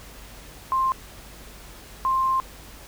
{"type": "tone bursts at uneven times", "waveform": "sine", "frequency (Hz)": 1053, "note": "C6", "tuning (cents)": 11, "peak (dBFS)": -19, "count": 2, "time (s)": [[0.72, 0.92], [2.05, 2.4]], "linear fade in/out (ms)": 0, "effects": ["added 50 Hz sine -46 dBFS peak until 2.87 s", "pink hiss -45 dBFS RMS until 2.87 s"]}